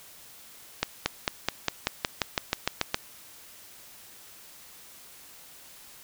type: accelerating click train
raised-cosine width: 0.2 ms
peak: -6 dBFS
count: 13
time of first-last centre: 0.83-2.944 s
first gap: 230 ms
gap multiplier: 0.95
effects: white hiss -50 dBFS RMS until 6.03 s